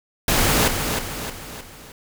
pink noise with echo, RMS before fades -18 dBFS, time 0.28-0.68 s, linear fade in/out 2 ms, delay 310 ms, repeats 4, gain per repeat -6 dB, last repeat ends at 1.92 s, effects none

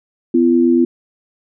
sine tone pair together, 251.9 / 340.2 Hz, B3 / F4, +34 / -45 cents, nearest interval perfect fourth, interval 521 cents, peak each -12 dBFS, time 0.34-0.85 s, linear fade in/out 5 ms, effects none

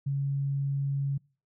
sine tone, 139.1 Hz, C#3, 6 cents sharp, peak -26 dBFS, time 0.06-1.18 s, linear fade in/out 10 ms, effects noise-tail reverb RT60 0.4 s tail -26 dB re dry

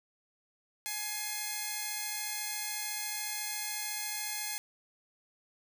5% pulse tone pair together, 840 / 2117 Hz, G#5 / C7, +19 / +20 cents, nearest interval octave + major third, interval 1601 cents, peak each -26 / -27 dBFS, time 0.86-4.58 s, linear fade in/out 0 ms, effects none

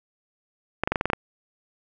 clicks, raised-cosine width 0.5 ms, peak -7 dBFS, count 8, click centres 0.836 / 0.875 / 0.92 / 0.958 / 1.011 / 1.056 / 1.101 / 1.133 s, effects none

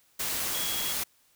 sine tone in noise, 3322 Hz, G#7, in tune, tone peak -35 dBFS, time 0.54-0.93 s, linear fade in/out 10 ms, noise white, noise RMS -31 dBFS, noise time 0.19-1.04 s, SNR -7 dB, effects white hiss -65 dBFS RMS until 1.35 s

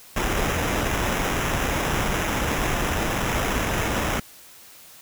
pink noise with sample-and-hold, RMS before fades -24 dBFS, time 0.16-4.2 s, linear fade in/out 5 ms, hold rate 4410 Hz, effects white hiss -47 dBFS RMS until 5.01 s

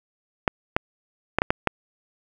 clicks, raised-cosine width 0.5 ms, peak -3 dBFS, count 6, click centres 0.478 / 0.765 / 1.386 / 1.419 / 1.505 / 1.673 s, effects 7-bit

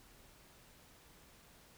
silence, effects pink hiss -62 dBFS RMS until 1.77 s

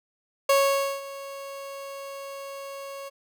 30% pulse tone with ADSR envelope, 552 Hz, C#5, 7 cents flat, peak -14 dBFS, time 0.49-3.1 s, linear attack 6 ms, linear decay 510 ms, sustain -19 dB, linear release 23 ms, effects none

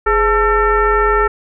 sine tone with frequency modulation, 880 Hz, A5, in tune, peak -10 dBFS, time 0.06-1.28 s, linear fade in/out 10 ms, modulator 463 Hz, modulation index 1.8, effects none

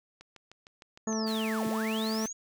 click train, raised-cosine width 0.2 ms, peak -32 dBFS, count 8, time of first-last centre 0.21-1.28 s, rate 6.54 Hz
sine linear two-way sweep, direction down then up, 6830 to 112.3 to 6830 Hz, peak -36 dBFS, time 1.07-2.33 s, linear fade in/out 10 ms, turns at 1.67 s
harmonic tone, 220 Hz, A3, in tune, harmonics 1 / 2 / 3 / 4 / 5 / 6 / 8, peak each -30 / -36 / -40 / -42 / -44 / -46 / -48 dBFS, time 1.07-2.26 s, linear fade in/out 2 ms
pink high-pass noise, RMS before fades -45 dBFS, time 1.26-2.28 s, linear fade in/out 20 ms, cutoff 1500 Hz, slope 96 dB/octave
effects none

